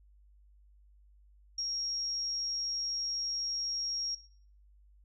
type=tone; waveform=sine; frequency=5588 Hz; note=F8; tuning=in tune; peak=-32 dBFS; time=1.58-4.15 s; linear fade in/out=5 ms; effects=noise-tail reverb RT60 0.5 s tail -17 dB re dry + added 50 Hz sine -58 dBFS peak until 5.04 s